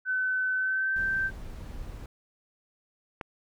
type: tone with pitch glide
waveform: sine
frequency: 1516 to 1560.4 Hz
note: F#6 to G6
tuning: +42 to -8 cents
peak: -25 dBFS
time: 0.05-1.31 s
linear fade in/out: 50 ms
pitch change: +50 cents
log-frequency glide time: 0.56-1 s
type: noise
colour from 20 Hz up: brown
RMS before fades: -40 dBFS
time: 0.96-2.06 s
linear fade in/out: 2 ms
type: click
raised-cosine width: 0.5 ms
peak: -20 dBFS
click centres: 3.212 s
effects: none